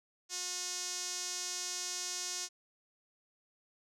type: tone with band-pass filter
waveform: sawtooth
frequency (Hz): 360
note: F#4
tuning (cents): -47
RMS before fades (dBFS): -39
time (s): 0.29-2.49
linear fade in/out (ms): 50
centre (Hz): 6100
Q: 3
effects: none